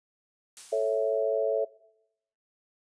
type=noise with exponential decay; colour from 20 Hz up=blue; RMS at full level=-40 dBFS; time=0.57-1.36 s; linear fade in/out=0 ms; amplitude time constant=170 ms
type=chord; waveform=sine; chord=A major; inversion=none; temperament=equal; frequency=440 / 554.4 / 659.3 Hz; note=A4 / C#5 / E5; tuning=0 / 0 / 0 cents; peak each=-28 dBFS; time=0.72-1.65 s; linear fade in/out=10 ms
effects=noise-tail reverb RT60 0.8 s tail -21 dB re dry + resampled to 22050 Hz